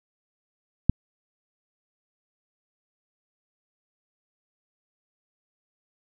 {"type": "click", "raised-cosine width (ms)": 5, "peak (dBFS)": -4, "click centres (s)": 0.896, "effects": []}